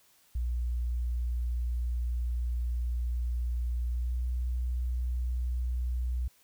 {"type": "tone with pitch glide", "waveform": "sine", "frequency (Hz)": [60, 61.37], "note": ["B1", "B1"], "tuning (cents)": [-49, -10], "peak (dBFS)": -28, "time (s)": [0.35, 6.28], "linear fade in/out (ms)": 5, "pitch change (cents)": 39, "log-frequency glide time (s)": [3.88, 4.22], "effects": ["white hiss -64 dBFS RMS until 6.43 s"]}